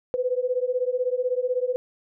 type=beating tone pair; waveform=sine; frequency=493.9 / 509.9 Hz; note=B4 / C5; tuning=0 / -45 cents; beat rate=16 Hz; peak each=-25 dBFS; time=0.14-1.76 s; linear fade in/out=0 ms; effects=none